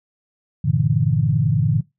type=chord; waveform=sine; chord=E half-diminished seventh; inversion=first; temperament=equal; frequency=98 / 116.54 / 146.83 / 164.81 Hz; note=G2 / Bb2 / D3 / E3; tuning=0 / 0 / 0 / 0 cents; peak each=-24 / -20 / -18 / -23 dBFS; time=0.64-1.81 s; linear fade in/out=10 ms; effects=noise-tail reverb RT60 0.2 s tail -21 dB re dry